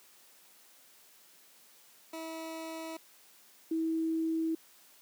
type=tone pair in turn; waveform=20% pulse / sine; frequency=323.7 / 323.7 Hz; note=E4 / E4; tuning=-31 / -31 cents; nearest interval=unison; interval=0 cents; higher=neither; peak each=-34 / -28 dBFS; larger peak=second; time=2.13-2.97 / 3.71-4.55 s; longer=neither; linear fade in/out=5 ms; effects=white hiss -60 dBFS RMS until 5.01 s + high-pass 200 Hz 12 dB/octave